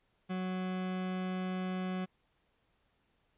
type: tone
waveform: 40% pulse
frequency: 185 Hz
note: F#3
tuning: in tune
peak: -33 dBFS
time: 0.29-2.06 s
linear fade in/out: 20 ms
effects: pink hiss -75 dBFS RMS until 3.37 s + resampled to 8000 Hz